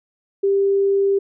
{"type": "tone", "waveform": "sine", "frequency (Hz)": 395.1, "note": "G4", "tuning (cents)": 14, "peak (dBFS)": -14, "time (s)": [0.43, 1.19], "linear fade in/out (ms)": 10, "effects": []}